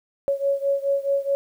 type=beating tone pair; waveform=sine; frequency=554.4 / 559.1 Hz; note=C#5 / C#5; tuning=0 / +15 cents; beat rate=4.7 Hz; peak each=-22 / -24 dBFS; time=0.28-1.35 s; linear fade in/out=0 ms; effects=9-bit